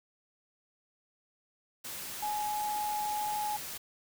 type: tone in noise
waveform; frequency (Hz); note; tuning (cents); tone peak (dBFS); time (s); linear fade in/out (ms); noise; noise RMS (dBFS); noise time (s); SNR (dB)
sine; 840; G#5; +19; -31; 2.22-3.57; 10; white; -41; 1.84-3.78; +7
effects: none